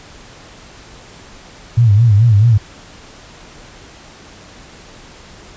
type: tone with vibrato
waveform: sine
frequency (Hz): 109.6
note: A2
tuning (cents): -6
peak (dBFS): -6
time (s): 1.77-2.58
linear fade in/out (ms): 10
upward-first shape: sine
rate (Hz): 4.6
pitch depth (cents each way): 160
effects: pink hiss -39 dBFS RMS until 5.56 s + resampled to 16000 Hz

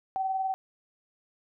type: tone pair together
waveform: sine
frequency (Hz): 763.9 / 784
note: G5 / G5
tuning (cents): -45 / 0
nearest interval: unison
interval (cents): 45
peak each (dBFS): -27 / -38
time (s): 0.16-0.54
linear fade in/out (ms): 0
effects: none

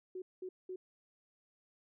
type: tone bursts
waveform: sine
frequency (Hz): 370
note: F#4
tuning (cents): 0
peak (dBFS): -40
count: 3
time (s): 0.15-0.76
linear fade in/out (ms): 5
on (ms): 70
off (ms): 200
effects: none

